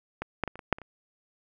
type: clicks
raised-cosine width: 0.5 ms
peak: -17 / -11 / -18 / -28 / -26 / -6 / -27 / -29 dBFS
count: 8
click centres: 0.22 / 0.437 / 0.477 / 0.556 / 0.592 / 0.727 / 0.785 / 0.817 s
effects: none